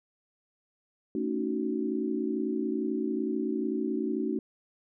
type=chord; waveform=sine; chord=D# half-diminished seventh; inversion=second; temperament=just; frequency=224 / 280 / 311.1 / 373.4 Hz; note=A3 / C#4 / D#4 / F#4; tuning=+31 / +18 / 0 / +16 cents; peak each=-33 dBFS; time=1.15-4.39 s; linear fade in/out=2 ms; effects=none